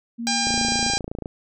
sine tone with tremolo, 233.1 Hz, A#3, in tune, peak -26 dBFS, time 0.18-0.91 s, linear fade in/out 20 ms, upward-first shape sine, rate 2.8 Hz, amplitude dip 35%
harmonic tone, 802 Hz, G5, 39 cents sharp, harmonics 1 / 2 / 3 / 4 / 5 / 6 / 7 / 8 / 9 / 10, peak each -27 / -31 / -30 / -34 / -29 / -27 / -28 / -33 / -34 / -33 dBFS, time 0.27-0.98 s, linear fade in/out 0 ms
click train, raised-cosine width 2 ms, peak -17 dBFS, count 23, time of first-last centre 0.47-1.259 s, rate 27.9 Hz
effects none

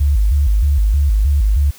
sine tone with vibrato, 60.7 Hz, B1, 29 cents flat, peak -10 dBFS, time 0-1.71 s, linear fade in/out 10 ms, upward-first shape square, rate 3.2 Hz, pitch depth 280 cents each way, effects white hiss -42 dBFS RMS until 1.78 s

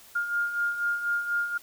sine beating tone pair, 1409 / 1413.1 Hz, F6 / F6, +15 / +20 cents, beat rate 4.1 Hz, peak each -33 / -26 dBFS, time 0.15-1.58 s, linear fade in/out 10 ms, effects white hiss -52 dBFS RMS until 1.62 s

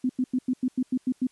sine tone bursts, 254.5 Hz, C4, 48 cents flat, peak -21 dBFS, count 9, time 0.04-1.27 s, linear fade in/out 5 ms, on 54 ms, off 93 ms, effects white hiss -63 dBFS RMS until 1.31 s + resampled to 24000 Hz

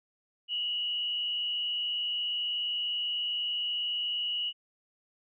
sine tone with frequency modulation, 2914 Hz, F#7, 27 cents flat, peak -29 dBFS, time 0.48-4.53 s, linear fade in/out 50 ms, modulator 98.6 Hz, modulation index 0.63, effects none

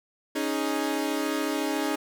sawtooth chord, C# suspended second, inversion none, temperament equal, 277.2 / 311.1 / 415.3 Hz, C#4 / D#4 / G#4, 0 / 0 / 0 cents, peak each -26 / -25 / -29 dBFS, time 0.35-1.96 s, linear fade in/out 10 ms, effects none

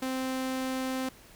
sawtooth tone, 260.6 Hz, C4, 7 cents flat, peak -26 dBFS, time 0.02-1.09 s, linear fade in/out 5 ms, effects pink hiss -54 dBFS RMS until 1.35 s

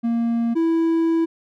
triangle tone pair in turn, 232.7 / 329.1 Hz, A#3 / E4, -3 / -3 cents, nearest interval tritone, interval 600 cents, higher second, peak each -16 / -14 dBFS, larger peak second, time 0.03-0.55 / 0.55-1.26 s, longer second, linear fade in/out 20 ms, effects none

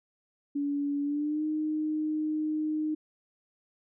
sine tone with pitch glide, 285.7 to 308 Hz, D4 to D#4, -48 to -17 cents, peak -27 dBFS, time 0.55-2.95 s, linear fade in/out 10 ms, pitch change +131 cents, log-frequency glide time 1.03-1.44 s, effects none

